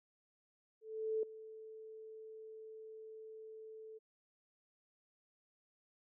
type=tone with ADSR envelope; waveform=sine; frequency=439 Hz; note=A4; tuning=4 cents flat; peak=-32 dBFS; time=0.81-3.99 s; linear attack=420 ms; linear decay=3 ms; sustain=-17 dB; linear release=20 ms; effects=none